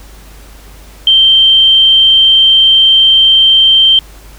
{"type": "tone", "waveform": "sine", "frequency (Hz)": 3136, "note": "G7", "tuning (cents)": 0, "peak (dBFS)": -3, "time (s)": [1.07, 3.99], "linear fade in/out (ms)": 2, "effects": ["added 50 Hz sine -33 dBFS peak until 4.38 s", "pink hiss -39 dBFS RMS until 4.38 s"]}